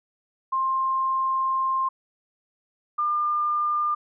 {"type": "tone pair in turn", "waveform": "sine", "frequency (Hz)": [1057, 1202], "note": ["C6", "D6"], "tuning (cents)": [17, 40], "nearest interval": "major second", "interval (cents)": 223, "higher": "second", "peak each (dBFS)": -21, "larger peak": "neither", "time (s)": [[0.52, 1.89], [2.98, 3.95]], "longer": "first", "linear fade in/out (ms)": 10, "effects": []}